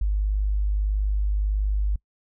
sine tone, 50.8 Hz, G#1, 38 cents flat, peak -20 dBFS, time 0.01-1.96 s, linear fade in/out 5 ms, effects noise-tail reverb RT60 0.1 s tail -24 dB re dry

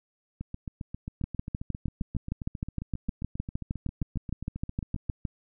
two click trains, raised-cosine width 5 ms, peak -23 / -17 dBFS, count 36 / 27, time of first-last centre 0.41-5.095 / 1.24-5.252 s, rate 7.47 / 6.48 Hz, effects none

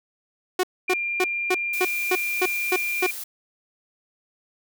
sawtooth tone bursts, 367.6 Hz, F#4, 11 cents flat, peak -15 dBFS, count 9, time 0.59-3.066 s, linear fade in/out 5 ms, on 44 ms, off 260 ms
sine tone, 2392 Hz, D7, 31 cents sharp, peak -24 dBFS, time 0.88-3.11 s, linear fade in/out 5 ms
blue noise, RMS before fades -34 dBFS, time 1.73-3.24 s, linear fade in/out 5 ms
effects none

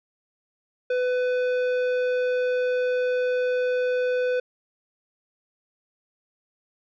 sine tone with tanh clipping, 500 Hz, B4, 21 cents sharp, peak -23 dBFS, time 0.9-4.4 s, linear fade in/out 5 ms, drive 12 dB, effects none

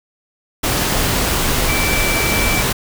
sine tone in noise, 2325 Hz, D7, 18 cents flat, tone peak -20 dBFS, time 1.68-2.62 s, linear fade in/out 10 ms, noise pink, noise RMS -17 dBFS, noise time 0.63-2.73 s, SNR -6 dB, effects none

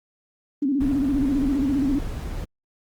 sine tone with vibrato, 275.1 Hz, C#4, 13 cents flat, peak -19 dBFS, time 0.62-1.99 s, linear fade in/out 5 ms, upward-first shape square, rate 15 Hz, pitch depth 89 cents each way
brown noise, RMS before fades -30 dBFS, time 0.8-2.45 s, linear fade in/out 10 ms
effects Opus 24 kbps

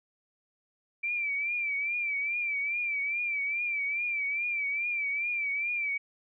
sine tone with vibrato, 2334 Hz, D7, 11 cents flat, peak -28 dBFS, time 1.03-5.98 s, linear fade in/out 10 ms, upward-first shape triangle, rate 2.4 Hz, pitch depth 86 cents each way, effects none

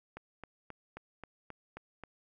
click train, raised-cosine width 0.5 ms, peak -29 dBFS, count 8, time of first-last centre 0.17-2.037 s, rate 3.75 Hz, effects none

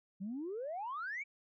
sine exponential sweep, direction up, 181.7 to 2349 Hz, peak -37 dBFS, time 0.2-1.24 s, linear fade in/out 20 ms, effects tanh soft clip ceiling -34 dBFS

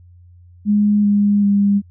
sine tone with pitch steps, 207.3 / 204.3 / 201.4 Hz, G#3 / G#3 / G3, -3 / -28 / +47 cents, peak -11 dBFS, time 0.65-1.82 s, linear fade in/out 50 ms, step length 390 ms, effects added 88 Hz sine -42 dBFS peak until 1.9 s

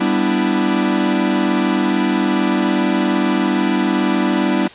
45% pulse chord, E minor seventh, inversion first, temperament equal with one note detuned, 196 / 246.9 / 293.7 / 331.3 Hz, G3 / B3 / D4 / E4, 0 / 0 / 0 / +9 cents, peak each -20 dBFS, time 0-4.68 s, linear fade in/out 10 ms, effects white hiss -39 dBFS RMS until 4.74 s + resampled to 8000 Hz

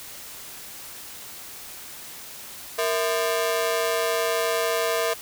sawtooth ring-modulated tone, 560 Hz, C#5, 18 cents sharp, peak -15 dBFS, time 2.78-5.14 s, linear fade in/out 10 ms, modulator 94.4 Hz, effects white hiss -40 dBFS RMS until 5.21 s

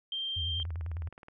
sine tone, 3165 Hz, G7, 16 cents sharp, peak -32 dBFS, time 0.12-0.63 s, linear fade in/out 2 ms
sine tone with vibrato, 82.6 Hz, E2, 4 cents sharp, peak -33 dBFS, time 0.36-1.09 s, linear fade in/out 10 ms, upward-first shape sine, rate 10 Hz, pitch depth 130 cents each way
click train, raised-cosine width 0.5 ms, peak -34 dBFS, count 14, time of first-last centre 0.6-1.284 s, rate 19 Hz
effects none

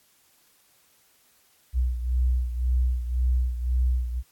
sine beating tone pair, 61.74 / 63.64 Hz, B1 / C2, 0 / -47 cents, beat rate 1.9 Hz, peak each -22 / -28 dBFS, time 1.73-4.23 s, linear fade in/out 50 ms, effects white hiss -62 dBFS RMS until 4.31 s + AAC 64 kbps

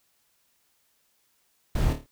brown noise with echo, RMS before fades -24 dBFS, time 1.75-1.93 s, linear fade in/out 5 ms, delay 27 ms, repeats 5, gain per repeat -6 dB, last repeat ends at 2.065 s, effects white hiss -69 dBFS RMS until 2.11 s

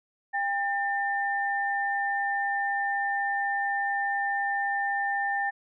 sine tone pair together, 800 / 1795.9 Hz, G5 / A6, +35 / +35 cents, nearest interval octave + major second, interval 1400 cents, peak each -28 dBFS, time 0.33-5.51 s, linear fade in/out 20 ms, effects none

